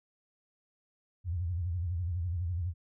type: tone with vibrato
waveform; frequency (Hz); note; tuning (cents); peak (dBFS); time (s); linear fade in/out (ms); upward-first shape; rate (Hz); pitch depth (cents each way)
sine; 87.2; F2; -2; -30; 1.24-2.74; 50; sine; 12; 130
effects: none